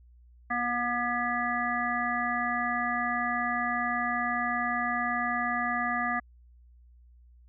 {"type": "harmonic tone with a mistuned harmonic", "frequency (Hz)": 241.3, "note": "B3", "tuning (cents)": -40, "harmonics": [1, 3, 5, 7, 8], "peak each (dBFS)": [-35, -32, -32, -33, -34], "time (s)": [0.5, 6.2], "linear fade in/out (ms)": 10, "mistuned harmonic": 8, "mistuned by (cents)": 33, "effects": ["added 60 Hz sine -53 dBFS peak until 7.48 s"]}